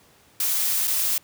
blue noise with dropouts, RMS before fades -23 dBFS, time 0.4-1.18 s, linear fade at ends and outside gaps 2 ms, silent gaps 0.873-0.877 s, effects pink hiss -56 dBFS RMS until 1.23 s + high-pass 80 Hz 12 dB/octave

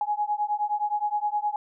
sine beating tone pair, 830.6 / 840.2 Hz, G#5 / G#5, 0 / +20 cents, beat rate 9.6 Hz, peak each -27 dBFS, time 0.01-1.56 s, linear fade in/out 2 ms, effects none

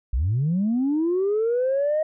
sine linear sweep, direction up, 51.5 to 631 Hz, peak -18 dBFS, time 0.13-2.03 s, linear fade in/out 5 ms, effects tanh soft clip ceiling -16 dBFS

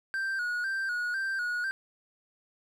triangle tone with vibrato, 1510 Hz, F#6, 35 cents sharp, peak -27 dBFS, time 0.14-1.71 s, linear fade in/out 0 ms, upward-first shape square, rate 2 Hz, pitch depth 67 cents each way, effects none

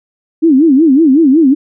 sine tone with vibrato, 293.7 Hz, D4, in tune, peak -4 dBFS, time 0.42-1.55 s, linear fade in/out 20 ms, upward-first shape sine, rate 5.4 Hz, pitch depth 230 cents each way, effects none

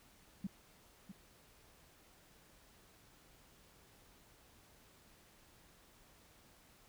sine tone with echo, 194.1 Hz, G3, 17 cents flat, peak -36 dBFS, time 0.44-0.47 s, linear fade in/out 5 ms, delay 650 ms, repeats 1, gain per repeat -11 dB, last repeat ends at 1.12 s, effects pink hiss -65 dBFS RMS until 6.88 s

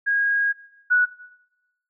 sine tone pair in turn, 1638 / 1471.6 Hz, G#6 / F#6, -24 / -10 cents, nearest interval major second, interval 186 cents, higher first, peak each -18 / -14 dBFS, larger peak second, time 0.06-0.53 / 0.9-1.06 s, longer first, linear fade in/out 20 ms, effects noise-tail reverb RT60 0.9 s tail -18 dB re dry

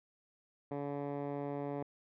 10% pulse tone with band-pass filter, 142.8 Hz, D3, 48 cents flat, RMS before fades -39 dBFS, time 0.71-1.83 s, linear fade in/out 5 ms, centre 350 Hz, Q 0.57, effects low-pass 2000 Hz 12 dB/octave

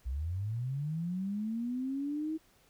sine linear sweep, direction up, 58.27 to 321.2 Hz, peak -32 dBFS, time 0.05-2.38 s, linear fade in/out 20 ms, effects pink hiss -66 dBFS RMS until 2.69 s

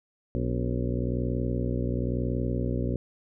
harmonic tone with a mistuned harmonic, 61 Hz, B1, 21 cents flat, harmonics 1 / 2 / 3 / 4 / 5 / 6 / 7 / 8 / 9, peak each -31 / -30 / -36 / -33 / -37 / -36 / -40 / -39 / -40 dBFS, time 0.35-2.96 s, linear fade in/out 0 ms, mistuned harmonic 5, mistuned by -99 cents, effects none

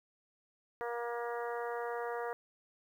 harmonic tone, 237.2 Hz, A#3, 30 cents sharp, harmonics 2 / 3 / 4 / 5 / 6 / 7 / 8, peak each -38 / -42 / -44 / -46 / -48 / -49 / -50 dBFS, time 0.81-2.33 s, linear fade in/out 0 ms, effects 11-bit

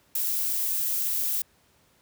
violet noise with ADSR envelope, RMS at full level -25 dBFS, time 0.15-1.42 s, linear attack 6 ms, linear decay 7 ms, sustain -2 dB, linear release 4 ms, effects pink hiss -63 dBFS RMS until 2.01 s + high-pass 60 Hz 12 dB/octave

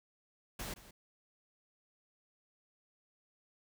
pink noise with echo, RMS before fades -42 dBFS, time 0.59-0.74 s, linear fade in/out 5 ms, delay 170 ms, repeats 1, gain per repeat -15 dB, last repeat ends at 0.91 s, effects none

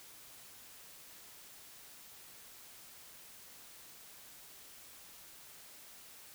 silence, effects white hiss -55 dBFS RMS until 6.34 s

